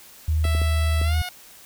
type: tone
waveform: sine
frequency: 78.4 Hz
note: D#2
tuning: 14 cents sharp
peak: -18 dBFS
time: 0.28-1.22 s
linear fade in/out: 5 ms
type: tone with pitch glide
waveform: 10% pulse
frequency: 660 to 723.9 Hz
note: E5 to F#5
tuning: +2 to -38 cents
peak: -21 dBFS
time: 0.44-1.29 s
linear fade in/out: 2 ms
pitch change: +160 cents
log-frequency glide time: 1.03-1.16 s
type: clicks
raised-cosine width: 2 ms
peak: -19 dBFS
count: 4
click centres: 0.452 / 0.55 / 0.617 / 1.015 s
effects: white hiss -47 dBFS RMS until 1.65 s